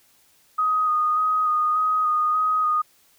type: tone with vibrato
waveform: sine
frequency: 1244.5 Hz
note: D#6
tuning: in tune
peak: -18 dBFS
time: 0.58-2.82 s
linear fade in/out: 10 ms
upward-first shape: square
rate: 1.7 Hz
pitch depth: 16 cents each way
effects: white hiss -59 dBFS RMS until 3.18 s